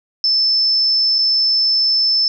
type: tone with dropouts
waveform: sine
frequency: 5274 Hz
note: E8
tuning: in tune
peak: -12 dBFS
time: 0.24-2.28 s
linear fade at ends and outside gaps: 1 ms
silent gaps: 1.184-1.188 s
effects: none